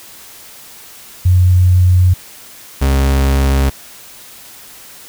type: tone pair in turn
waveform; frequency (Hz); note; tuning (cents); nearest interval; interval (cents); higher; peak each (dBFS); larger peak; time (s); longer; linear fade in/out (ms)
sine / 40% pulse; 90.7 / 67.91; F#2 / C#2; -34 / -35; perfect fourth; 501; first; -6 / -9; first; 1.25-2.14 / 2.81-3.7; neither; 10
effects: white hiss -37 dBFS RMS until 5.08 s